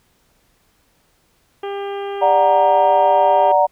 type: harmonic tone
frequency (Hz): 399.3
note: G4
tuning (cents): +32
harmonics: 1 / 2 / 3 / 4 / 5 / 6 / 7 / 8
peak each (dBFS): -24 / -29 / -36 / -40 / -43 / -45 / -42 / -42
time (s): 1.63-3.52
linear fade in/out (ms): 5
type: chord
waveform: sine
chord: D augmented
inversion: none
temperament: equal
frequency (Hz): 587.3 / 740 / 932.3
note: D5 / F#5 / A#5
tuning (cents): 0 / 0 / 0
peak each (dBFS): -15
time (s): 2.21-3.67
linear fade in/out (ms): 20
effects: pink hiss -60 dBFS RMS until 3.71 s

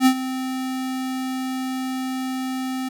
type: tone with ADSR envelope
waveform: square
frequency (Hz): 259.7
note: C4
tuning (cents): -13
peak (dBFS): -11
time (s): 0-2.89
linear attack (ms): 61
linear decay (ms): 76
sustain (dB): -14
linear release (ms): 10
effects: none

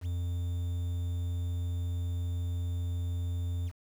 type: tone with quantisation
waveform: triangle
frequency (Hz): 87.31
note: F2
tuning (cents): 0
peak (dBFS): -28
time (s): 0.01-3.72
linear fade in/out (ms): 50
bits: 9
effects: none

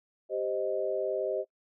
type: chord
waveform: sine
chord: C minor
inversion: second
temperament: equal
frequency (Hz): 392 / 523.3 / 622.3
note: G4 / C5 / Eb5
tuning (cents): 0 / 0 / 0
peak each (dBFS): -33 / -33 / -32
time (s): 0.29-1.45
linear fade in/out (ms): 50
effects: noise-tail reverb RT60 0.1 s tail -21 dB re dry

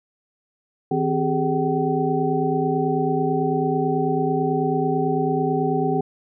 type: tone cluster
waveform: sine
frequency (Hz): 159.1 / 260.2 / 392.4 / 421.5 / 762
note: D#3 / C4 / G4 / G#4 / G5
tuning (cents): +39 / -9 / +2 / +26 / -49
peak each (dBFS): -25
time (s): 0.91-6.01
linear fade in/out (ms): 5
effects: none

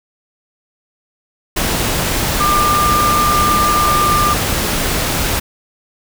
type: tone in noise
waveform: sine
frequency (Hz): 1196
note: D6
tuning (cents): +31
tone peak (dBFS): -12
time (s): 2.4-4.34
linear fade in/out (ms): 10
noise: pink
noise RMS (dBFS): -17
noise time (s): 1.56-5.4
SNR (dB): +2
effects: none

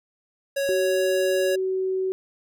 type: tone with pitch glide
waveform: square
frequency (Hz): 554.4 to 557.9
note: C#5 to C#5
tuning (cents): 0 to +11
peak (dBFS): -23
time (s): 0.56-1.56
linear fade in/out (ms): 10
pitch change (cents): +11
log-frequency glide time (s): 0.69-1.03
type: tone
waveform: sine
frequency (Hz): 377.1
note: F#4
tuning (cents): +33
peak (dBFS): -22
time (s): 0.69-2.12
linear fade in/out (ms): 0
effects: none

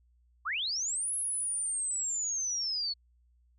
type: linear two-way sweep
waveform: sine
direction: up then down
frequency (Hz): 1017 to 10790 to 4337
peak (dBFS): -30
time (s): 0.45-2.94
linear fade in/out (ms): 20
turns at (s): 1.15
effects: added 60 Hz sine -63 dBFS peak until 3.58 s

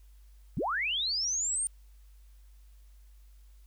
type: linear sweep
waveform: sine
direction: up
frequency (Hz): 95.9 to 8960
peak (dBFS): -28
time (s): 0.57-1.67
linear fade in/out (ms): 0
effects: added 50 Hz sine -52 dBFS peak until 3.66 s + white hiss -70 dBFS RMS until 3.66 s

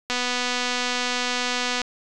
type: click train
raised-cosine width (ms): 0.2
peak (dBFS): -8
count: 425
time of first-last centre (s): 0.1-1.817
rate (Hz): 247
effects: resampled to 24000 Hz

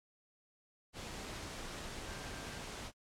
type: tone in noise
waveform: sine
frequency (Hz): 1577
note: G6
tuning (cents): +10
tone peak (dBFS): -55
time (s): 2.05-2.62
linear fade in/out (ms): 50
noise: pink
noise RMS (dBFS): -45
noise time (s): 0.93-2.92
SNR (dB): -13
effects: low-pass 8000 Hz 12 dB/octave + AAC 64 kbps

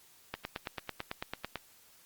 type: click train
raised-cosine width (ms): 0.3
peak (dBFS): -19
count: 12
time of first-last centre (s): 0.34-1.557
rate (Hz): 9.04
effects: white hiss -61 dBFS RMS until 2.05 s + Opus 48 kbps

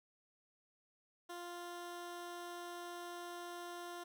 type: tone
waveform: 15% pulse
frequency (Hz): 349.2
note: F4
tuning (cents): 0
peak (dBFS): -39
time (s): 1.29-4.04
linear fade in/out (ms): 10
effects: none

